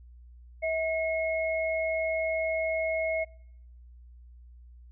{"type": "tone pair together", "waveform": "sine", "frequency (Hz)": [645.1, 2168], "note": ["E5", "C#7"], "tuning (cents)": [-38, -39], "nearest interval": "octave + major sixth", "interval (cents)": 2099, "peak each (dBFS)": [-27, -32], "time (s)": [0.62, 3.25], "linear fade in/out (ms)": 20, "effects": ["noise-tail reverb RT60 0.8 s tail -26 dB re dry", "added 60 Hz sine -48 dBFS peak until 4.91 s"]}